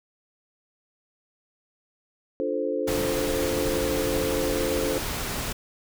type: chord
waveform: sine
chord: D minor seventh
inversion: none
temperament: equal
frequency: 293.7 / 349.2 / 440 / 523.3 Hz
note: D4 / F4 / A4 / C5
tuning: 0 / 0 / 0 / 0 cents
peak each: -31 / -32 / -29 / -28 dBFS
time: 2.4-4.98 s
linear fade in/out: 0 ms
type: noise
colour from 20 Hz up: pink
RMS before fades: -30 dBFS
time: 2.87-5.53 s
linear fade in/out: 10 ms
effects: none